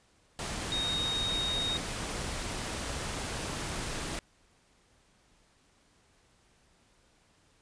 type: tone in noise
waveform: sine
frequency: 3736 Hz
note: A#7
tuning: 3 cents sharp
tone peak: -30 dBFS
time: 0.72-1.77 s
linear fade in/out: 0 ms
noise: pink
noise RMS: -36 dBFS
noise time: 0.39-4.19 s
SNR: +3 dB
effects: pink hiss -66 dBFS RMS until 7.61 s + resampled to 22050 Hz